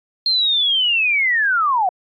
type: linear sweep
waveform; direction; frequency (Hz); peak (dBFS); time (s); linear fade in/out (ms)
sine; down; 4228 to 702; -14; 0.26-1.89; 2
effects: AAC 64 kbps